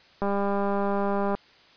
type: click train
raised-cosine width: 1 ms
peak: -14 dBFS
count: 227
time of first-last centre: 0.22-1.35 s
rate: 200 Hz
effects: white hiss -55 dBFS RMS until 1.76 s + resampled to 11025 Hz